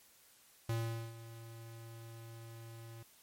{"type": "tone with ADSR envelope", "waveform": "square", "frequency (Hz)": 114.5, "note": "A#2", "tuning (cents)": -31, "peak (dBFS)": -33, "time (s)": [0.69, 3.03], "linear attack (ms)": 4, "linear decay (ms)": 430, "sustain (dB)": -16, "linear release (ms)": 5, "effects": ["white hiss -64 dBFS RMS until 3.22 s", "MP3 64 kbps"]}